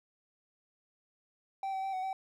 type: tone with pitch steps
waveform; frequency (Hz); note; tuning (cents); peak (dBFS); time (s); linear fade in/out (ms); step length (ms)
triangle; 777 / 766 / 775 / 748 / 767; G5 / G5 / G5 / F#5 / G5; -16 / -40 / -20 / +19 / -38; -31; 1.63-2.13; 2; 100
effects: none